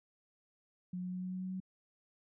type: tone with pitch steps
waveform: sine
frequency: 180.7 / 181.75 / 182.8 / 183.86 / 184.92 / 185.99 / 187.07 Hz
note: F#3 / F#3 / F#3 / F#3 / F#3 / F#3 / F#3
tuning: -41 / -31 / -21 / -11 / -1 / +9 / +19 cents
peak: -37 dBFS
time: 0.93-1.602 s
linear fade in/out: 5 ms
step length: 96 ms
effects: none